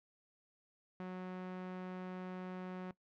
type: tone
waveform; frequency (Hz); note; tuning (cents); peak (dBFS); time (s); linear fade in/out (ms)
sawtooth; 183.8; F#3; -11; -38; 1-2.91; 0
effects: noise-tail reverb RT60 0.1 s tail -19 dB re dry + low-pass 2000 Hz 12 dB/octave